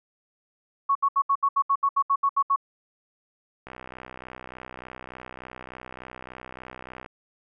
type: tone bursts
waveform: sine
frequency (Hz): 1108.7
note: C#6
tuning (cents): 0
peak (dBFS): -18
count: 13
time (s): 0.89-2.561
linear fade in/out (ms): 10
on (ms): 63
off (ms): 71
type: click train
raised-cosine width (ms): 0.5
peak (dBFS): -24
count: 216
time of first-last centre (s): 3.67-7.061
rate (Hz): 63.4
effects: none